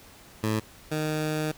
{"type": "tone pair in turn", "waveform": "15% pulse", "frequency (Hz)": [109.1, 154.29], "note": ["A2", "D#3"], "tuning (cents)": [-14, -14], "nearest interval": "tritone", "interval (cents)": 600, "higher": "second", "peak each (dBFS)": [-18, -20], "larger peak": "first", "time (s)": [[0.43, 0.6], [0.91, 1.52]], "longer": "second", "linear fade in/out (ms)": 10, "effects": ["pink hiss -51 dBFS RMS until 1.57 s"]}